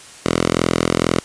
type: tone with high-pass filter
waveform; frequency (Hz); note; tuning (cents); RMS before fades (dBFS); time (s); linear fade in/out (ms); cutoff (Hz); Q
5% pulse; 42.16; E1; +40; -18; 0.26-1.2; 0; 120; 0.54
effects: white hiss -40 dBFS RMS until 1.24 s + resampled to 22050 Hz